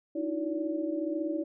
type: tone cluster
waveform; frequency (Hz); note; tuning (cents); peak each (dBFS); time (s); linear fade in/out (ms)
sine; 298.8 / 320.4 / 355.1 / 574; D4 / E4 / F4 / D5; +30 / -49 / +29 / -40; -37 / -31 / -39 / -36; 0.15-1.44; 10
effects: none

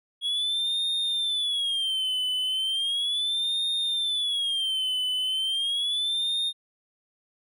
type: tone with vibrato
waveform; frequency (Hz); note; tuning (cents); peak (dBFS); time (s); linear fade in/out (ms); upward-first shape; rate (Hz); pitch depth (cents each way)
triangle; 3322; G#7; 0; -23; 0.21-6.53; 50; sine; 0.36; 170
effects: none

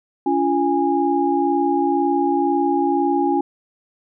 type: tone cluster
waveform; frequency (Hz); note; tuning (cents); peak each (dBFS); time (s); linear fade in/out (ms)
sine; 284.7 / 346.7 / 823; C#4 / F4 / G#5; +46 / -13 / -16; -20; 0.26-3.41; 5
effects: none

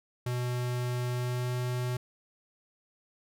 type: tone with pitch glide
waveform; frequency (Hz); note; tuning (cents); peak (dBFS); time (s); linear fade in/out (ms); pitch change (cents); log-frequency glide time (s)
square; 123.47 to 124.33; B2 to B2; 0 to +12; -30; 0.26-1.97; 5; +12; 1.11-1.54
effects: none

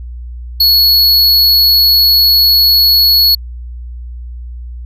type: tone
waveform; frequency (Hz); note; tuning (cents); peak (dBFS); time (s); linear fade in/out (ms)
square; 4368; C#8; -26; -6; 0.6-3.35; 5
effects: added 60 Hz sine -23 dBFS peak until 4.85 s

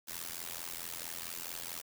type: noise with amplitude modulation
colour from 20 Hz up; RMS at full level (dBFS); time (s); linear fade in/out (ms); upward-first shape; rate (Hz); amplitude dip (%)
white; -38; 0.07-1.82; 20; sine; 84.5; 100
effects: none

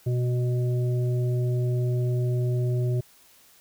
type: harmonic tone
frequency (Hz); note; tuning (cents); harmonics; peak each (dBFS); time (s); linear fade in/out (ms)
123.47; B2; 0; 1 / 3 / 5; -22 / -32 / -39; 0.06-3.01; 10
effects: white hiss -56 dBFS RMS until 3.6 s

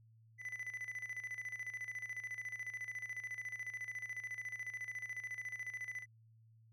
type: tone with tremolo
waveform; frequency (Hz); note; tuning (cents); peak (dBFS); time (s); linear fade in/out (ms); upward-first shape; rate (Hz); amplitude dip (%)
triangle; 2002; B6; +23; -38; 0.38-6.06; 50; square; 14; 70
effects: added 112 Hz sine -62 dBFS peak until 6.72 s

